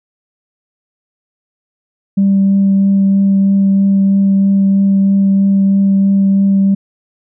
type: tone with vibrato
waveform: sine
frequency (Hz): 196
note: G3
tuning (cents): 0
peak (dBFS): -6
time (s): 2.17-6.75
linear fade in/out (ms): 10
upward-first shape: triangle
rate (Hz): 3.1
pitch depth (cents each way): 10
effects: tanh soft clip ceiling -4 dBFS